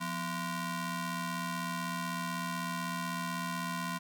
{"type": "ring-modulated tone", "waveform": "sawtooth", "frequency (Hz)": 426, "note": "G#4", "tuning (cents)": 44, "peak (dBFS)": -27, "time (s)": [0, 3.99], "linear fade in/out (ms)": 20, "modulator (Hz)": 601, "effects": []}